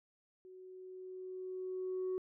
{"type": "tone with level ramp", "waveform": "sine", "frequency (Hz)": 371.4, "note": "F#4", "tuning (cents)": 7, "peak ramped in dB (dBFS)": [-52, -32], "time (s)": [0.45, 2.18], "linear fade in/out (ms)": 0, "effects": ["tanh soft clip ceiling -32 dBFS"]}